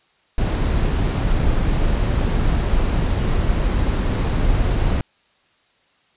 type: noise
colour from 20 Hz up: brown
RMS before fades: -18 dBFS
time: 0.38-5.01 s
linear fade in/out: 2 ms
effects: white hiss -60 dBFS RMS until 6.16 s + resampled to 8000 Hz